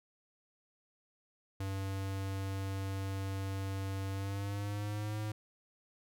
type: tone with pitch glide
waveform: square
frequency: 97 to 107.01 Hz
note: G2 to A2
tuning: -18 to -48 cents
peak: -36 dBFS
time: 1.6-5.32 s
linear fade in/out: 5 ms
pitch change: +170 cents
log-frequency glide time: 4.11-5.19 s
effects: none